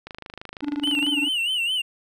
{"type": "click train", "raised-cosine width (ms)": 0.3, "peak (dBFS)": -20, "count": 27, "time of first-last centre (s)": [0.07, 1.066], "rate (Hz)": 26.1}
{"type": "tone with tremolo", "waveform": "triangle", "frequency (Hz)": 290, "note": "D4", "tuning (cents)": -22, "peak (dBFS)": -19, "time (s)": [0.62, 1.29], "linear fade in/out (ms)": 20, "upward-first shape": "sine", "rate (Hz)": 20, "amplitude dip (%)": 90}
{"type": "tone with vibrato", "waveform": "triangle", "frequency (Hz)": 2885, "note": "F#7", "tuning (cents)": -44, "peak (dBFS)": -20, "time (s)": [0.83, 1.82], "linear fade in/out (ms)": 10, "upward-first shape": "sine", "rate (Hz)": 4.7, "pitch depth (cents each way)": 120}
{"effects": []}